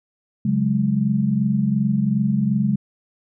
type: chord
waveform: sine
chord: C# suspended fourth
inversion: none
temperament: equal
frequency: 138.59 / 185 / 207.7 Hz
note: C#3 / F#3 / G#3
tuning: 0 / 0 / 0 cents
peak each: -22 / -23 / -19 dBFS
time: 0.45-2.76 s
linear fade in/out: 5 ms
effects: none

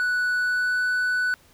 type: tone with pitch glide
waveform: triangle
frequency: 1480 to 1490.3 Hz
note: F#6 to F#6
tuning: 0 to +12 cents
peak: -19 dBFS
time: 0-1.34 s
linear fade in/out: 0 ms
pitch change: +12 cents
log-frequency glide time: 0.35-0.84 s
effects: pink hiss -56 dBFS RMS until 1.53 s

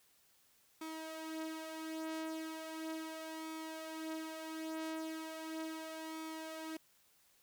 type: tone with flanger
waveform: sawtooth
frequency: 318.8 Hz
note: D#4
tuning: 42 cents sharp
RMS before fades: -44 dBFS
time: 0.81-6.77 s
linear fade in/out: 5 ms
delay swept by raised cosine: 0.86 to 6.26 ms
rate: 0.37 Hz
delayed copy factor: +0.55
effects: white hiss -70 dBFS RMS until 7.42 s

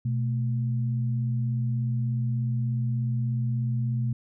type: tone pair together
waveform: sine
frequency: 123.35 / 220 Hz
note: B2 / A3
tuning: -2 / 0 cents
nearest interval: minor seventh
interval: 1002 cents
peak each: -24 / -34 dBFS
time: 0.05-4.13 s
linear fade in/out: 5 ms
effects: none

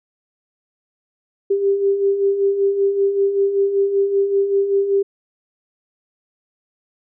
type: beating tone pair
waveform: sine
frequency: 392 / 397.2 Hz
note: G4 / G4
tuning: 0 / +23 cents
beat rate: 5.2 Hz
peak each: -23 / -15 dBFS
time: 1.5-5.03 s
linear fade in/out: 10 ms
effects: none

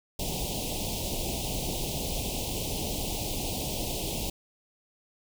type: band-stop noise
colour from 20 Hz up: pink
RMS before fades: -32 dBFS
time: 0.19-4.3 s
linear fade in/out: 5 ms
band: 850 to 2600 Hz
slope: 48 dB/octave
effects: none

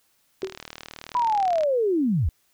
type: click train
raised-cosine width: 0.2 ms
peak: -19 dBFS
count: 48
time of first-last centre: 0.42-1.634 s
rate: 38.7 Hz
type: tone with exponential decay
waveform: sine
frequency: 379.9 Hz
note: F#4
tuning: 46 cents sharp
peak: -21 dBFS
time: 0.43-0.57 s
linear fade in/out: 2 ms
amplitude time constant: 29 ms
type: linear sweep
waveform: sine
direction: down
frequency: 1002 to 59.4 Hz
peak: -19 dBFS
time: 1.15-2.29 s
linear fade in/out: 0 ms
effects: white hiss -66 dBFS RMS until 2.53 s

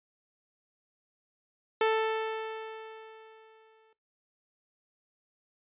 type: tone with exponential decay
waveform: sawtooth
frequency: 441.4 Hz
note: A4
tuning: 5 cents sharp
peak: -18 dBFS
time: 1.81-3.93 s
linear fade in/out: 2 ms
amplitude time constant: 460 ms
effects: noise-tail reverb RT60 0.2 s tail -19 dB re dry + resampled to 8000 Hz

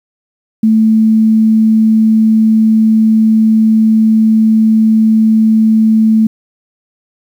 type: tone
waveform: sine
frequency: 220 Hz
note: A3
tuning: in tune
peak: -5 dBFS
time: 0.63-6.27 s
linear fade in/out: 5 ms
effects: 7-bit

